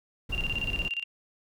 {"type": "noise", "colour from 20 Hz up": "brown", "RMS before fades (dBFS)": -34, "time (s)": [0.29, 0.89], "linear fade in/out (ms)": 10}
{"type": "tone with tremolo", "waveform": "sine", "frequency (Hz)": 2780, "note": "F7", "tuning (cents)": -9, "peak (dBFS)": -27, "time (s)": [0.32, 1.04], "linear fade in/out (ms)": 10, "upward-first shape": "square", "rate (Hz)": 17, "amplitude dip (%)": 80}
{"effects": []}